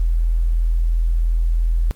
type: tone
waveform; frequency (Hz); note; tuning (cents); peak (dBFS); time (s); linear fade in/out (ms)
sine; 41.48; E1; +12; -14; 0-1.91; 0
effects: pink hiss -51 dBFS RMS until 1.95 s + Opus 24 kbps